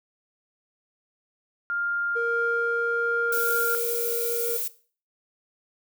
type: tone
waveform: sine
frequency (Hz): 1402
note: F6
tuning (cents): +6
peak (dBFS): -25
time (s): 1.7-3.75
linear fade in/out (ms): 0
type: tone with pitch glide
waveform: triangle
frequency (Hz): 466.6 to 469.6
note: A#4 to A#4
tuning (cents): +2 to +13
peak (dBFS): -24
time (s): 2.15-4.58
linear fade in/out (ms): 20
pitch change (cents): +11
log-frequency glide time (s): 2.37-4.17
type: noise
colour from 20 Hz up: violet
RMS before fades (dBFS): -29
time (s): 3.32-4.68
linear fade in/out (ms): 5
effects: noise-tail reverb RT60 0.4 s tail -17 dB re dry